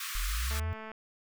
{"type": "high-pass noise", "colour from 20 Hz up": "pink", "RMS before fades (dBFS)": -38, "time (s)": [0, 0.6], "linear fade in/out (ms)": 5, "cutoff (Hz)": 1100, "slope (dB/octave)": 96}
{"type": "linear sweep", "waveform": "sine", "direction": "up", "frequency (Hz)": [34.65, 89.3], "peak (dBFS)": -30, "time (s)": [0.15, 0.73], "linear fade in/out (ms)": 0}
{"type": "click train", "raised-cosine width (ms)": 0.5, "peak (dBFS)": -29, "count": 90, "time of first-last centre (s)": [0.51, 0.916], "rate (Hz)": 219}
{"effects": []}